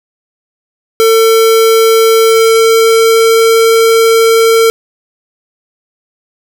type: tone with pitch glide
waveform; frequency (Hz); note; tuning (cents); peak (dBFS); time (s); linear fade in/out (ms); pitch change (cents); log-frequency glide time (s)
square; 450 to 453.1; A4 to A#4; +39 to -49; -5; 1-4.7; 0; +12; 2.24-3.64
effects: none